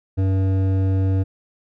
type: tone with hard clipping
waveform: sine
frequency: 95.5 Hz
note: G2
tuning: 45 cents flat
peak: -18 dBFS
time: 0.17-1.24 s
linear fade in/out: 20 ms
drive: 11 dB
effects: none